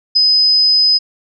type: tone with ADSR envelope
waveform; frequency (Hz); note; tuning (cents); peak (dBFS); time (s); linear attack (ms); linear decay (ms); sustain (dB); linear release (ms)
sine; 5030; D#8; +18; -5; 0.15-0.99; 18; 3; -3; 24
effects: none